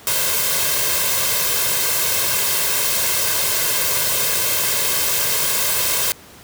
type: noise with comb filter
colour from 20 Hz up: white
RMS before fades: -19 dBFS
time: 0.07-6.12 s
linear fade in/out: 0 ms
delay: 1.9 ms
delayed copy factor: +0.7
effects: pink hiss -43 dBFS RMS until 6.43 s + high-pass 80 Hz 12 dB/octave